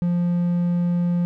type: tone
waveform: triangle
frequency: 174.61 Hz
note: F3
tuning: in tune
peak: -16 dBFS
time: 0.02-1.25 s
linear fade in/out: 0 ms
effects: none